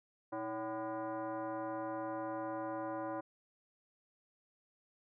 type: tone with frequency modulation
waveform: sine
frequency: 121.2 Hz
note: B2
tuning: 32 cents flat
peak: -37 dBFS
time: 0.32-3.21 s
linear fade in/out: 10 ms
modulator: 442 Hz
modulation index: 2.2
effects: none